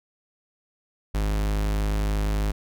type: tone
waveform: 45% pulse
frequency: 51.6 Hz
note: G#1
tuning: 10 cents flat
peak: -22 dBFS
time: 1.14-2.52 s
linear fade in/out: 10 ms
effects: none